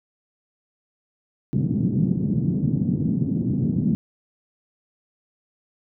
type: band-pass noise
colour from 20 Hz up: pink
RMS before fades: -22 dBFS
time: 1.53-3.95 s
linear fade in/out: 0 ms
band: 130 to 250 Hz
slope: 24 dB/octave
effects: none